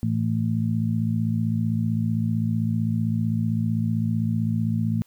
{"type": "harmonic tone", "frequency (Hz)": 55.6, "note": "A1", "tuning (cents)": 19, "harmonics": [2, 3, 4], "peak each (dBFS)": [-24, -27, -25], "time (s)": [0.03, 5.02], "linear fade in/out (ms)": 0, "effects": ["white hiss -62 dBFS RMS until 5.06 s"]}